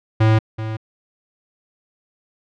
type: tone with echo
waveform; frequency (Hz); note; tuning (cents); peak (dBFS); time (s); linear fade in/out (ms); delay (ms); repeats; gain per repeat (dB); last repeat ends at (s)
square; 110; A2; 0; -12; 0.2-0.39; 10; 380; 1; -12; 0.77
effects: low-pass 3000 Hz 12 dB/octave